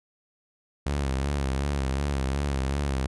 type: tone with vibrato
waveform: sawtooth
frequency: 68.9 Hz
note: C#2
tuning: 10 cents flat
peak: -21 dBFS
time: 0.86-3.07 s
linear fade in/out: 5 ms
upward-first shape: sine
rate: 2.7 Hz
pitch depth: 77 cents each way
effects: resampled to 24000 Hz